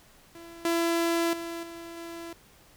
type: tone with level steps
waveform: sawtooth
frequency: 336.1 Hz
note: E4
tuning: 34 cents sharp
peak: -40 / -20 / -30 / -36 / -34 dBFS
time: 0.35-2.33 s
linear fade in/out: 2 ms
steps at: 0.65 / 1.33 / 1.63 / 1.97 s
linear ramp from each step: 2 ms
effects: pink hiss -57 dBFS RMS until 2.76 s